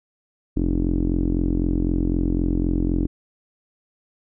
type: tone with low-pass filter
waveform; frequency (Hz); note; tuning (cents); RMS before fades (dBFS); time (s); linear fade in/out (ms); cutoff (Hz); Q
sawtooth; 43.93; F1; +11; -21; 0.56-3.07; 10; 300; 5.7
effects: none